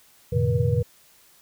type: tone cluster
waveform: sine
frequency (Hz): 89.4 / 113.7 / 130.8 / 152.2 / 481.5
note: F2 / A#2 / C3 / D#3 / B4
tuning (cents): +41 / -43 / 0 / -38 / -44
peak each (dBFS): -26 / -23 / -26 / -27 / -26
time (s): 0.32-0.83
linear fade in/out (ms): 10
effects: white hiss -56 dBFS RMS until 1.41 s